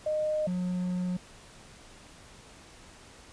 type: tone pair in turn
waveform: sine / triangle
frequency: 614 / 180.66 Hz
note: D#5 / F#3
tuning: -23 / -41 cents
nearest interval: octave + major sixth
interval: 2118 cents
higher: first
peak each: -26 dBFS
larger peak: neither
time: 0.06-0.47 / 0.47-1.17 s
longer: second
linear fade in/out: 5 ms
effects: pink hiss -52 dBFS RMS until 3.32 s + resampled to 22050 Hz